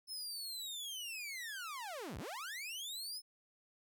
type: linear two-way sweep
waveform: sawtooth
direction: down then up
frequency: 5274 to 43.65 to 5274 Hz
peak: -39 dBFS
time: 0.07-3.22 s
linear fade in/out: 50 ms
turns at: 2.18 s
effects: none